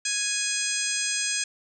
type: harmonic tone with a mistuned harmonic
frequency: 830 Hz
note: G#5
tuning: 1 cent flat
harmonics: 2 / 3 / 4 / 5 / 6 / 7 / 8 / 9 / 10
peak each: -34 / -32 / -35 / -37 / -33 / -34 / -32 / -35 / -33 dBFS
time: 0.05-1.44 s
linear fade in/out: 5 ms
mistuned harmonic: 7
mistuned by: +75 cents
effects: none